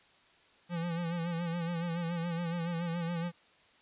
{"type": "tone with vibrato", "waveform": "square", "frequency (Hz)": 170, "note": "F3", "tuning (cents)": -46, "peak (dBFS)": -33, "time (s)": [0.69, 3.32], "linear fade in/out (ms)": 50, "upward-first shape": "sine", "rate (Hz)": 7.1, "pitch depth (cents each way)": 59, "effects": ["white hiss -63 dBFS RMS until 3.81 s", "resampled to 8000 Hz"]}